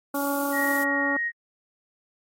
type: harmonic tone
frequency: 281.8 Hz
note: C#4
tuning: 29 cents sharp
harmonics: 1 / 2 / 3 / 4 / 5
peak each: -28 / -31 / -33 / -34 / -35 dBFS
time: 0.14-1.17 s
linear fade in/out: 5 ms
type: noise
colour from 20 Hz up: violet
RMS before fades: -33 dBFS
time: 0.14-0.84 s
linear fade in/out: 10 ms
type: tone with pitch glide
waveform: sine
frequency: 1892 to 1875.7 Hz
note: A#6 to A#6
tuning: +25 to +10 cents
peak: -24 dBFS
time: 0.52-1.32 s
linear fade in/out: 50 ms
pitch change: -15 cents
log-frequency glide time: 0.84-1.02 s
effects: AAC 48 kbps